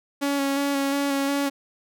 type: tone with vibrato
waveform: sawtooth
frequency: 279.1 Hz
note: C#4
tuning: 12 cents sharp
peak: -18 dBFS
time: 0.21-1.5 s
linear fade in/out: 20 ms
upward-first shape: square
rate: 2.8 Hz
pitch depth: 17 cents each way
effects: none